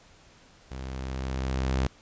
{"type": "tone with level ramp", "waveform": "sawtooth", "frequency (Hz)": 65.41, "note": "C2", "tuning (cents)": 0, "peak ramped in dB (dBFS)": [-32, -19], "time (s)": [0.71, 1.87], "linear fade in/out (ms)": 5, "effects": ["pink hiss -56 dBFS RMS until 2.01 s", "resampled to 16000 Hz"]}